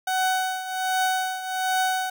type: tone with tremolo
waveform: 30% pulse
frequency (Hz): 749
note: F#5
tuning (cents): +21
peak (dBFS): -17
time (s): 0.07-2.1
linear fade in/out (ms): 5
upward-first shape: triangle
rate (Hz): 1.3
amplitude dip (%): 75
effects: none